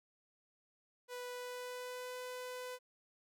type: tone with pitch glide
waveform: sawtooth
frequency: 493.9 to 501.4 Hz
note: B4 to B4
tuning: 0 to +26 cents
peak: -39 dBFS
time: 1.08-2.79 s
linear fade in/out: 50 ms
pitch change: +26 cents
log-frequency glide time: 1.32-2.17 s
effects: none